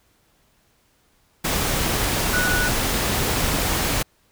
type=tone in noise; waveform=sine; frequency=1473 Hz; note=F#6; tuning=8 cents flat; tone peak=-21 dBFS; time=2.33-2.69 s; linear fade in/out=10 ms; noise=pink; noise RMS=-22 dBFS; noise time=1.44-4.03 s; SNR=-2 dB; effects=pink hiss -62 dBFS RMS until 4.31 s